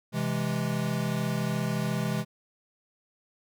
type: chord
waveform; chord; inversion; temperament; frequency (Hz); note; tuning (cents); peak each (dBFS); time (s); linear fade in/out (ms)
square; C augmented; none; equal; 130.81 / 164.81 / 207.7; C3 / E3 / G#3; 0 / 0 / 0; -32; 0.12-2.25; 50
effects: none